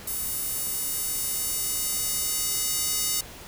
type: tone with high-pass filter sweep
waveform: square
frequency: 415.3 Hz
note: G#4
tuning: in tune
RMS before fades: -28 dBFS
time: 0.07-3.21 s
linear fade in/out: 5 ms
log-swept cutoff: 11000 to 6100 Hz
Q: 0.85
effects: pink hiss -43 dBFS RMS until 3.47 s